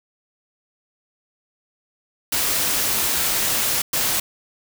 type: noise bursts at uneven times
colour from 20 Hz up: white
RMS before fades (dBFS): -21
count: 2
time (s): 2.32-3.82 / 3.93-4.2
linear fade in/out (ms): 5
effects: none